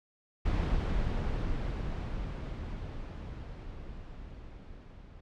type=noise with level ramp; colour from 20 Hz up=brown; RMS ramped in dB=-28 to -50 dBFS; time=0.45-5.21 s; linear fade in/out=10 ms; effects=low-pass 4000 Hz 12 dB/octave